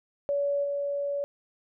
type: tone with level steps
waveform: sine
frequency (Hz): 568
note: C#5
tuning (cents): +42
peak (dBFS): -24 / -27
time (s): 0.29-1.24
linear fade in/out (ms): 0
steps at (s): 0.63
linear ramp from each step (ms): 20
effects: none